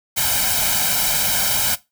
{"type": "noise with comb filter", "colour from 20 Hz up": "white", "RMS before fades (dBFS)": -19, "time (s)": [0.16, 1.76], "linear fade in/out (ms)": 20, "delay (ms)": 1.3, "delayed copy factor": 0.85, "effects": ["noise-tail reverb RT60 0.2 s tail -17 dB re dry"]}